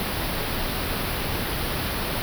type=band-stop noise; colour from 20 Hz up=pink; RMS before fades=-27 dBFS; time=0-2.22 s; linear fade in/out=0 ms; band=5100 to 10000 Hz; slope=48 dB/octave; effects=none